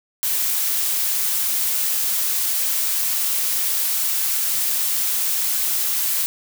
blue noise, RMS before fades -21 dBFS, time 0.23-6.26 s, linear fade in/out 0 ms, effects none

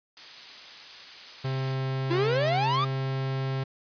blue noise, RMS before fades -37 dBFS, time 0.17-1.74 s, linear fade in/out 0 ms
45% pulse tone with pitch glide, 132.7 to 133.55 Hz, C3 to C3, +25 to +36 cents, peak -27 dBFS, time 1.44-3.64 s, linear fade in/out 10 ms, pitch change +11 cents, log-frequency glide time 1.88-2.27 s
45% pulse exponential sweep, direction up, 328.4 to 1235 Hz, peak -24 dBFS, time 2.1-2.85 s, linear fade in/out 10 ms
effects resampled to 11025 Hz

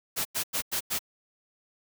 white noise bursts, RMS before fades -29 dBFS, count 5, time 0.16-0.992 s, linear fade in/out 20 ms, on 92 ms, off 93 ms, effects none

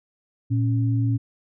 sine tone pair together, 114.74 / 277.2 Hz, A#2 / C#4, -27 / 0 cents, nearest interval octave + minor third, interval 1527 cents, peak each -19 / -27 dBFS, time 0.5-1.18 s, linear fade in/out 20 ms, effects none

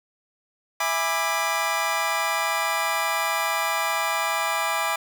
25% pulse chord, E dominant seventh, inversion none, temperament just, 659.3 / 824.1 / 988.9 / 1186.7 Hz, E5 / G#5 / B5 / D6, 0 / -14 / +2 / +18 cents, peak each -26 / -25 / -25 / -23 dBFS, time 0.8-4.96 s, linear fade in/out 5 ms, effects none

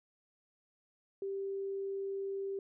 sine tone, 392 Hz, G4, in tune, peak -35 dBFS, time 1.22-2.59 s, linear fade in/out 2 ms, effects none

